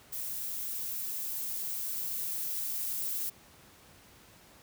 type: noise with level ramp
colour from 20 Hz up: violet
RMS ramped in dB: -37 to -34 dBFS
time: 0.12-3.3 s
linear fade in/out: 10 ms
effects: pink hiss -57 dBFS RMS until 4.62 s + high-pass 60 Hz 12 dB/octave